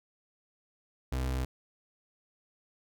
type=tone; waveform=35% pulse; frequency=64.5 Hz; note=C2; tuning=24 cents flat; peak=-28 dBFS; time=1.12-1.45 s; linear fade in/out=5 ms; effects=none